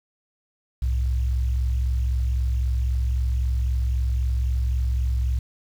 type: tone pair together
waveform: sine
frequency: 63.88 / 107.7 Hz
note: C2 / A2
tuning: -41 / -37 cents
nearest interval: major sixth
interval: 904 cents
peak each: -20 / -31 dBFS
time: 0.82-5.39 s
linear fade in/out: 5 ms
effects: 8-bit